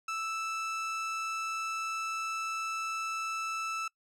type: tone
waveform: 30% pulse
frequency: 1318.5 Hz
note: E6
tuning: in tune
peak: -30 dBFS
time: 0.08-3.88 s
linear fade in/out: 5 ms
effects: noise-tail reverb RT60 0.1 s tail -24 dB re dry + low-pass 8000 Hz 12 dB/octave